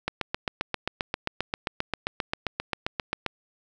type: click train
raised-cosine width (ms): 0.3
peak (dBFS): -10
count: 25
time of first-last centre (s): 0.08-3.263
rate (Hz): 7.54
effects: none